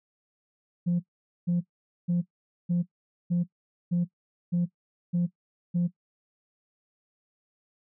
sine tone bursts, 174.61 Hz, F3, in tune, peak -20 dBFS, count 9, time 0.86-5.88 s, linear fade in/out 20 ms, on 140 ms, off 470 ms, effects noise-tail reverb RT60 0.1 s tail -17 dB re dry + tanh soft clip ceiling -20 dBFS

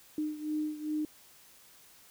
sine beating tone pair, 304.2 / 306.7 Hz, D#4 / D#4, -39 / -25 cents, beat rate 2.5 Hz, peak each -33 / -37 dBFS, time 0.18-1.05 s, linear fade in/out 2 ms, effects white hiss -58 dBFS RMS until 2.1 s

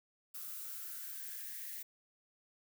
violet noise with high-pass filter sweep, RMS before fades -45 dBFS, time 0.34-1.83 s, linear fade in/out 10 ms, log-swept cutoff 1200 to 1900 Hz, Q 6.8, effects none

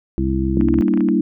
harmonic tone, 66 Hz, C2, 16 cents sharp, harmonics 1 / 2 / 3 / 4 / 5, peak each -21 / -25 / -22 / -29 / -21 dBFS, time 0.18-0.81 s, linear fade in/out 0 ms
sine chord, E half-diminished seventh, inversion first, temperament equal with one note detuned, 196 / 233.1 / 291.5 / 329.6 Hz, G3 / Bb3 / D4 / E4, 0 / 0 / -13 / 0 cents, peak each -19 dBFS, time 0.57-1.21 s, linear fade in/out 2 ms
clicks, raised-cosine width 0.5 ms, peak -18 dBFS, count 10, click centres 0.611 / 0.686 / 0.741 / 0.787 / 0.823 / 0.882 / 0.938 / 0.975 / 1.007 / 1.087 s
effects none

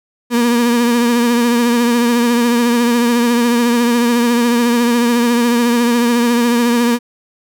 35% pulse tone with vibrato, 237.9 Hz, A#3, 35 cents sharp, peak -9 dBFS, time 0.3-6.99 s, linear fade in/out 50 ms, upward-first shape triangle, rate 14 Hz, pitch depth 45 cents each way, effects none

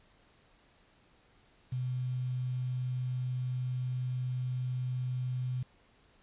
sine tone with quantisation, 126.5 Hz, B2, 42 cents sharp, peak -31 dBFS, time 1.72-5.63 s, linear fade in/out 5 ms, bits 9, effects pink hiss -65 dBFS RMS until 6.22 s + resampled to 8000 Hz

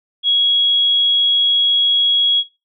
sine tone, 3322 Hz, G#7, in tune, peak -11 dBFS, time 0.23-2.44 s, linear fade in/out 50 ms, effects noise-tail reverb RT60 0.3 s tail -18 dB re dry

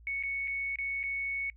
sine tone with dropouts, 2217 Hz, C#7, in tune, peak -31 dBFS, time 0.07-1.5 s, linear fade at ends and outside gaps 1 ms, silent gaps 0.227-0.235 / 0.475-0.479 / 0.758-0.786 / 1.031-1.037 s, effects noise-tail reverb RT60 0.1 s tail -25 dB re dry + added 57 Hz sine -52 dBFS peak until 1.56 s

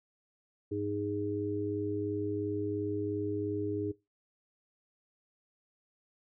harmonic tone, 102.9 Hz, G#2, 16 cents flat, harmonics 1 / 3 / 4, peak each -39 / -35 / -35 dBFS, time 0.71-3.92 s, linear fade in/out 10 ms, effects noise-tail reverb RT60 0.2 s tail -18 dB re dry

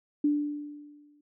sine tone with exponential decay, 293.7 Hz, D4, in tune, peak -20 dBFS, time 0.24-1.21 s, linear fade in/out 5 ms, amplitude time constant 210 ms, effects none

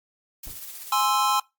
blue noise with tremolo, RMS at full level -37 dBFS, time 0.43-1.06 s, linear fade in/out 5 ms, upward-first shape sine, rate 16 Hz, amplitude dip 40%
brown noise with exponential decay, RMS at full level -38 dBFS, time 0.47-0.66 s, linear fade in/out 2 ms, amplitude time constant 40 ms
square chord, Ab augmented, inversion none, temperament equal, 830.6 / 1046.5 / 1318.5 Hz, Ab5 / C6 / E6, 0 / 0 / 0 cents, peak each -26 / -24 / -26 dBFS, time 0.92-1.4 s, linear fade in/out 5 ms
effects noise-tail reverb RT60 0.2 s tail -22 dB re dry + Opus 48 kbps

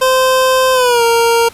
25% pulse tone with pitch glide, 518 to 464.2 Hz, C5 to A#4, -17 to -7 cents, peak -5 dBFS, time 0.01-1.49 s, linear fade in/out 10 ms, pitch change -190 cents, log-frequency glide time 0.73-1.03 s, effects pink hiss -38 dBFS RMS until 1.53 s + resampled to 32000 Hz

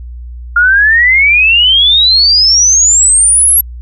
sine exponential sweep, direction up, 1396.9 to 11570 Hz, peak -4 dBFS, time 0.56-3.61 s, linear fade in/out 5 ms, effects added 60 Hz sine -23 dBFS peak until 3.81 s

